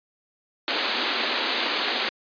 white band-pass noise, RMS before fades -26 dBFS, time 0.68-2.09 s, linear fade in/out 0 ms, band 220 to 4600 Hz, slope 96 dB/octave, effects resampled to 11025 Hz

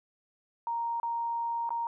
sine tone with dropouts, 932.3 Hz, A#5, in tune, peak -29 dBFS, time 0.67-1.87 s, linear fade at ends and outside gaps 1 ms, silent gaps 1-1.031 / 1.692-1.705 s, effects none

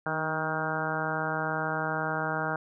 harmonic tone with a mistuned harmonic, 157.8 Hz, D#3, 25 cents sharp, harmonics 1 / 2 / 3 / 4 / 5 / 6 / 7 / 8 / 9 / 10, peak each -36 / -39 / -38 / -36 / -35 / -38 / -40 / -39 / -34 / -37 dBFS, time 0.06-2.56 s, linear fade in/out 2 ms, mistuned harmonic 2, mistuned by -34 cents, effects none

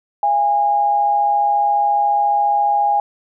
sine tone pair together, 683.6 / 818 Hz, F5 / G#5, -37 / -26 cents, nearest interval minor third, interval 311 cents, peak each -24 / -13 dBFS, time 0.23-3 s, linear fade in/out 2 ms, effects none

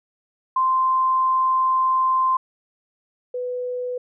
sine tone pair in turn, 1042 / 496.5 Hz, C6 / B4, -7 / +9 cents, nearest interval octave + minor second, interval 1284 cents, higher first, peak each -16 / -24 dBFS, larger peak first, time 0.56-2.37 / 3.34-3.98 s, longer first, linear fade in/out 5 ms, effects none

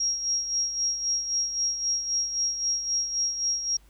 sine tone with tremolo, 5610 Hz, F8, 7 cents sharp, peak -22 dBFS, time 0-3.77 s, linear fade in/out 5 ms, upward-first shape sine, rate 3.8 Hz, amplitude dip 60%, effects added 50 Hz sine -54 dBFS peak until 3.89 s + pink hiss -62 dBFS RMS until 3.89 s

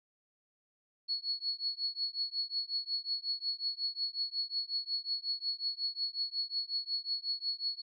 sine tone with tremolo, 4374 Hz, C#8, 24 cents flat, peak -29 dBFS, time 1.08-7.82 s, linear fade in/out 20 ms, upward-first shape triangle, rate 5.5 Hz, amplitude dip 100%, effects none

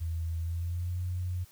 sine tone with pitch glide, 82.41 to 89.87 Hz, E2 to F#2, 0 to -50 cents, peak -30 dBFS, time 0-1.45 s, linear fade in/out 20 ms, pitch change +150 cents, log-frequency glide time 0.39-0.99 s, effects white hiss -59 dBFS RMS until 1.51 s

